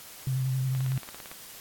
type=tone with vibrato; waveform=sine; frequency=130.81 Hz; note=C3; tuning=in tune; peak=-25 dBFS; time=0.27-0.98 s; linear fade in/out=2 ms; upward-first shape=square; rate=11 Hz; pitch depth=24 cents each way
type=click train; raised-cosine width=0.3 ms; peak=-26 dBFS; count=11; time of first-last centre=0.75-1.315 s; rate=17.7 Hz
effects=white hiss -46 dBFS RMS until 1.6 s + AAC 64 kbps